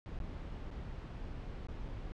brown noise with dropouts, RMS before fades -43 dBFS, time 0.06-2.12 s, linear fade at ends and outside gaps 0 ms, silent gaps 0.188-0.202 / 0.705-0.712 / 1.669-1.685 / 1.881-1.887 s, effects low-pass 4000 Hz 12 dB/octave

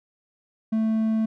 triangle tone, 220.8 Hz, A3, 6 cents sharp, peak -18 dBFS, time 0.72-1.26 s, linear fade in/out 10 ms, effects none

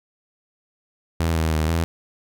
sawtooth tone with pitch steps, 82.3 / 80.1 / 78.3 / 82.7 Hz, E2 / E2 / D#2 / E2, -2 / -49 / +11 / +6 cents, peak -15 dBFS, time 1.2-1.84 s, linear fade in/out 0 ms, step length 160 ms, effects none

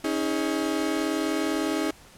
35% pulse chord, C# suspended second, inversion none, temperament equal with one note detuned, 277.2 / 317.1 / 415.3 Hz, C#4 / D#4 / G#4, 0 / +33 / 0 cents, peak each -28 / -25 / -30 dBFS, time 0.04-1.91 s, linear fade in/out 5 ms, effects pink hiss -51 dBFS RMS until 2.17 s + low-pass 12000 Hz 12 dB/octave

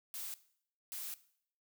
blue noise bursts at uneven times, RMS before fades -43 dBFS, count 2, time 0.14-0.34 / 0.92-1.14 s, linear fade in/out 0 ms, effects noise-tail reverb RT60 0.6 s tail -17 dB re dry

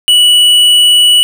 sine tone with tanh clipping, 2946 Hz, F#7, 8 cents flat, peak -5 dBFS, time 0.08-1.23 s, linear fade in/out 0 ms, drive 11 dB, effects none

